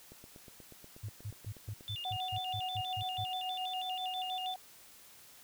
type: click train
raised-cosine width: 2 ms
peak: -39 dBFS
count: 15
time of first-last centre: 0.12-1.809 s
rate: 8.29 Hz
type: tone bursts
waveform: sine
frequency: 104.8 Hz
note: G#2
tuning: 16 cents sharp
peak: -37 dBFS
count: 11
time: 1.03-3.245 s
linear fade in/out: 10 ms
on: 65 ms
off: 150 ms
type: tone with vibrato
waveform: sine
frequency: 3162 Hz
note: G7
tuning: 14 cents sharp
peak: -39 dBFS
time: 1.88-4.54 s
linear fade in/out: 0 ms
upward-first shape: square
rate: 6.2 Hz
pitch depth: 190 cents each way
type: tone with tremolo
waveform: sine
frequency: 742 Hz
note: F#5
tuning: 5 cents sharp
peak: -35 dBFS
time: 2.05-4.56 s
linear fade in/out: 2 ms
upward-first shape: sine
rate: 7.1 Hz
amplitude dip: 40%
effects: white hiss -57 dBFS RMS until 5.43 s